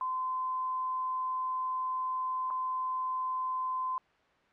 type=tone with dropouts; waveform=sine; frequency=1029 Hz; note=C6; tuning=29 cents flat; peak=-30 dBFS; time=0.01-3.98 s; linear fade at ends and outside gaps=1 ms; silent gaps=2.503-2.508 s; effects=white hiss -65 dBFS RMS until 4.52 s + low-pass 2000 Hz 12 dB/octave